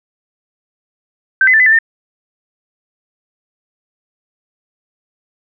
sine tone with pitch steps, 1556 / 2027 / 1768 / 2011 / 1768 / 1812 Hz, G6 / B6 / A6 / B6 / A6 / A#6, -13 / +45 / +8 / +31 / +8 / -50 cents, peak -6 dBFS, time 1.41-1.788 s, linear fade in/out 2 ms, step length 63 ms, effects none

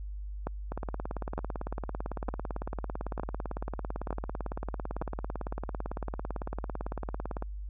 two click trains, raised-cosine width 1 ms, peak -18 / -21 dBFS, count 6 / 121, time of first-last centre 0.47-5.015 / 0.72-7.424 s, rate 1.1 / 17.9 Hz, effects added 50 Hz sine -36 dBFS peak until 7.69 s

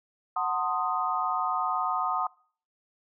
sine chord, F# diminished seventh, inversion none, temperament equal with one note detuned, 740 / 899 / 1046.5 / 1244.5 Hz, F#5 / A5 / C6 / Eb6, 0 / +37 / 0 / 0 cents, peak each -31 / -33 / -32 / -29 dBFS, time 0.36-2.27 s, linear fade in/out 5 ms, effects noise-tail reverb RT60 0.5 s tail -24 dB re dry

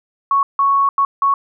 sine tone bursts at uneven times, 1108.7 Hz, C#6, in tune, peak -11 dBFS, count 4, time 0.31-0.43 / 0.59-0.89 / 0.98-1.05 / 1.22-1.34 s, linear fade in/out 2 ms, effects none

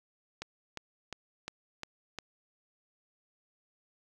click train, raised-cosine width 0.2 ms, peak -21 dBFS, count 6, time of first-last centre 0.42-2.187 s, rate 2.83 Hz, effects none

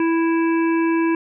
harmonic tone, 330 Hz, E4, 2 cents sharp, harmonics 1 / 3 / 5 / 7 / 8, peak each -16 / -26 / -30 / -33 / -34 dBFS, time 0-1.15 s, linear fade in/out 2 ms, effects none

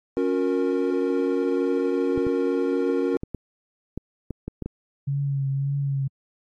triangle chord, F# major, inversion second, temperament equal with one note detuned, 277.2 / 360.7 / 466.2 Hz, C#4 / F#4 / A#4, 0 / -44 / 0 cents, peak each -23 dBFS, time 0.17-3.17 s, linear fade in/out 0 ms
clicks, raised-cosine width 3 ms, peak -17 dBFS, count 9, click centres 2.177 / 2.268 / 3.234 / 3.347 / 3.976 / 4.307 / 4.48 / 4.623 / 4.66 s
sine tone with vibrato, 138.59 Hz, C#3, in tune, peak -22 dBFS, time 5.07-6.08 s, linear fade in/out 10 ms, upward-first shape triangle, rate 1.8 Hz, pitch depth 36 cents each way
effects AAC 32 kbps

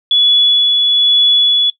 sine tone with tremolo, 3410 Hz, G#7, 45 cents sharp, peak -7 dBFS, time 0.11-1.7 s, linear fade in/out 2 ms, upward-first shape sine, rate 1.1 Hz, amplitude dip 25%, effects noise-tail reverb RT60 0.1 s tail -20 dB re dry

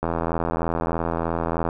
click train, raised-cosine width 1 ms, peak -10 dBFS, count 139, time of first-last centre 0.03-1.689 s, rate 83.2 Hz, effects none

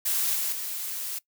blue noise with level steps, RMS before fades -26 / -28 / -33 dBFS, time 0.05-1.19 s, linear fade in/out 10 ms, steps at 0.35 / 0.52 s, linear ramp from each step 5 ms, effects noise-tail reverb RT60 0.1 s tail -20 dB re dry

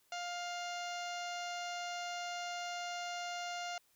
harmonic tone, 703 Hz, F5, 11 cents sharp, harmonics 1 / 2 / 3 / 4 / 5 / 6 / 7 / 8 / 9 / 10, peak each -41 / -46 / -49 / -48 / -55 / -52 / -57 / -55 / -55 / -57 dBFS, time 0.12-3.78 s, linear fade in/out 2 ms, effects white hiss -72 dBFS RMS until 3.95 s

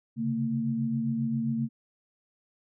sine tone cluster, 132.6 / 140.1 / 227.7 Hz, C3 / C#3 / A#3, +23 / +19 / -40 cents, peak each -35 / -34 / -27 dBFS, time 0.16-1.69 s, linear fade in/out 50 ms, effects none

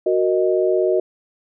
sine chord, D# minor, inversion first, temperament equal, 370 / 466.2 / 622.3 Hz, F#4 / A#4 / D#5, 0 / 0 / 0 cents, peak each -17 / -22 / -20 dBFS, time 0.06-1 s, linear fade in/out 5 ms, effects none

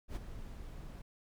brown noise with ADSR envelope, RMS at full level -36 dBFS, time 0.08-1.02 s, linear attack 81 ms, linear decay 17 ms, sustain -10 dB, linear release 8 ms, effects none

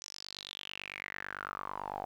sawtooth tone with band-pass filter sweep, 49 Hz, G1, in tune, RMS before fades -43 dBFS, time 0.01-2.05 s, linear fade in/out 0 ms, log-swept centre 6000 to 740 Hz, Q 6.5, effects 11-bit

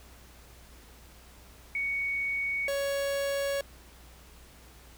sine / 45% pulse tone pair in turn, 2231 / 557.8 Hz, C#7 / C#5, +11 / +11 cents, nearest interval 2 octaves, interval 2400 cents, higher first, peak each -28 dBFS, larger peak neither, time 1.75-2.68 / 2.68-3.61 s, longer neither, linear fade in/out 2 ms, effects added 60 Hz sine -53 dBFS peak until 4.97 s + pink hiss -55 dBFS RMS until 4.97 s

